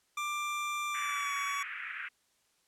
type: tone with pitch glide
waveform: 25% pulse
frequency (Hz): 1184 to 1129.9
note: D6 to C#6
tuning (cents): +14 to +33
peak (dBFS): -29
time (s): 0.17-1.63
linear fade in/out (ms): 5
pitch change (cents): -81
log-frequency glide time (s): 0.89-1.33
type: band-pass noise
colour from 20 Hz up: pink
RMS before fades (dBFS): -41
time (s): 0.94-2.09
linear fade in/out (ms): 10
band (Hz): 1400 to 2500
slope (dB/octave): 48
effects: white hiss -72 dBFS RMS until 2.67 s + low-pass 10000 Hz 12 dB/octave